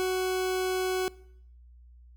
40% pulse tone, 371.7 Hz, F#4, 8 cents sharp, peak -25 dBFS, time 0-1.08 s, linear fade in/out 0 ms, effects noise-tail reverb RT60 0.7 s tail -22 dB re dry + added 60 Hz sine -50 dBFS peak until 2.16 s

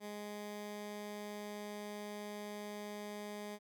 15% pulse tone, 207.7 Hz, G#3, in tune, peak -37 dBFS, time 0-3.59 s, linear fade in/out 50 ms, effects none

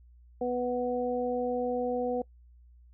harmonic tone, 246.9 Hz, B3, in tune, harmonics 1 / 2 / 3, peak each -34 / -29 / -35 dBFS, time 0.41-2.22 s, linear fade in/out 5 ms, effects noise-tail reverb RT60 0.1 s tail -22 dB re dry + added 60 Hz sine -53 dBFS peak until 2.93 s

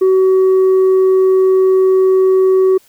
sine tone with tanh clipping, 377.4 Hz, F#4, 34 cents sharp, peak -8 dBFS, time 0.01-2.78 s, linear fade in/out 10 ms, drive 2 dB, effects white hiss -50 dBFS RMS until 2.88 s

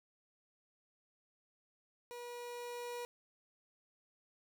30% pulse tone with level ramp, 482.7 Hz, B4, 40 cents flat, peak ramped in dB -43 to -38 dBFS, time 2.11-3.05 s, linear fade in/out 0 ms, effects none

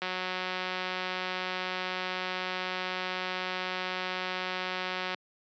click train, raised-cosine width 0.3 ms, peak -17 dBFS, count 944, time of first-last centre 0.02-5.145 s, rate 184 Hz, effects high-pass 200 Hz 12 dB/octave + resampled to 16000 Hz

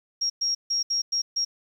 sine tone bursts at uneven times, 5590 Hz, F8, 1 cent sharp, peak -22 dBFS, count 6, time 0.21-0.3 / 0.41-0.55 / 0.7-0.83 / 0.9-1.02 / 1.12-1.22 / 1.36-1.45 s, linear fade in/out 10 ms, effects 9-bit

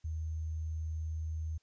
sine tone with sample-and-hold, 79.4 Hz, D#2, 36 cents sharp, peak -34 dBFS, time 0.04-1.58 s, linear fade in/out 10 ms, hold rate 6300 Hz, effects white hiss -75 dBFS RMS until 1.62 s + resampled to 16000 Hz

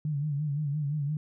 sine tone with vibrato, 146.83 Hz, D3, in tune, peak -27 dBFS, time 0.05-1.17 s, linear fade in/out 2 ms, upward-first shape sine, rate 5.8 Hz, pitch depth 84 cents each way, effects none

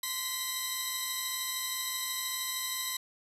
10% pulse tone cluster, 1035 / 1952 / 3891 / 4095 Hz, C6 / B6 / B7 / C8, -19 / -21 / -27 / -38 cents, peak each -30 / -30 / -28 / -33 dBFS, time 0.03-2.97 s, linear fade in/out 5 ms, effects resampled to 32000 Hz + 9-bit

